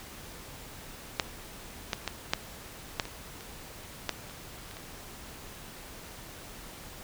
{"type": "clicks", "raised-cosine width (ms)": 0.2, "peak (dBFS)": [-7, -11, -13, -7, -9, -23, -27, -10, -30, -28, -26], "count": 11, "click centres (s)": [1.198, 1.932, 2.077, 2.335, 2.998, 3.054, 3.408, 4.093, 4.297, 4.712, 4.769], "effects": ["pink hiss -46 dBFS RMS until 7.03 s"]}